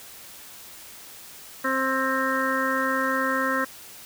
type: harmonic tone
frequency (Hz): 264.2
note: C4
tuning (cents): +17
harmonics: 1 / 2 / 4 / 5 / 6 / 7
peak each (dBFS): -29 / -29 / -29 / -29 / -29 / -29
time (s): 1.64-3.65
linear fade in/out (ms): 10
effects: white hiss -44 dBFS RMS until 4.05 s